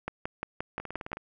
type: two click trains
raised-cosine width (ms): 0.5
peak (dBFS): -17 / -23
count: 7 / 8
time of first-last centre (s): 0.08-1.131 / 0.8-1.17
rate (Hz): 5.71 / 18.9
effects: none